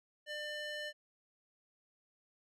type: tone with band-pass filter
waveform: square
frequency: 598 Hz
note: D5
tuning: 31 cents sharp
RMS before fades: -42 dBFS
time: 0.26-0.93 s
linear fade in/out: 50 ms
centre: 2500 Hz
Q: 1.1
effects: none